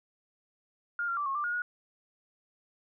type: tone with pitch steps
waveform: sine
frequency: 1414 / 1380 / 1167 / 1088 / 1181 / 1432 / 1451 Hz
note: F6 / F6 / D6 / C#6 / D6 / F6 / F#6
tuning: +21 / -21 / -11 / -33 / +9 / +43 / -34 cents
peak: -29 dBFS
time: 0.99-1.62 s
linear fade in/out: 2 ms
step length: 90 ms
effects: none